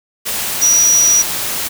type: tone in noise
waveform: sine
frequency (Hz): 5810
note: F#8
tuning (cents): -32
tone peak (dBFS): -8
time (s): 0.61-1.23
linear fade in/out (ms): 20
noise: white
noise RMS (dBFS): -20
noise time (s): 0.25-1.69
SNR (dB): +9
effects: none